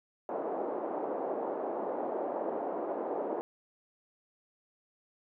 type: band-pass noise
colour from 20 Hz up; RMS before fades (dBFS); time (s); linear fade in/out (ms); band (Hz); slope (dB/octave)
white; -35; 0.29-3.41; 0; 300 to 740; 24
effects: none